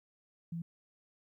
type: tone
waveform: sine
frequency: 167.8 Hz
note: E3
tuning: 31 cents sharp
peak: -36 dBFS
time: 0.52-0.62 s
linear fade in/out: 5 ms
effects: 13-bit